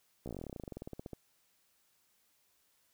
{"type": "slowing click train", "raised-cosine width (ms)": 2, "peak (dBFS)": -29, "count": 25, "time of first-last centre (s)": [0.26, 1.133], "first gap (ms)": 15, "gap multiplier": 1.07, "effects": ["white hiss -73 dBFS RMS until 2.93 s"]}